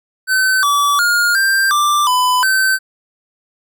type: tone with pitch steps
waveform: square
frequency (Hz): 1527 / 1150 / 1422 / 1580 / 1180 / 1002 / 1540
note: G6 / D6 / F6 / G6 / D6 / B5 / G6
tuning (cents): -46 / -37 / +31 / +13 / +8 / +25 / -31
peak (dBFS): -12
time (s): 0.27-2.79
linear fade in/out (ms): 50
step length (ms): 360
effects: none